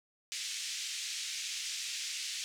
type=band-pass noise; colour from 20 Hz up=white; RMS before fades=-39 dBFS; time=0.32-2.44 s; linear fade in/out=0 ms; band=2200 to 7100 Hz; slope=24 dB/octave; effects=none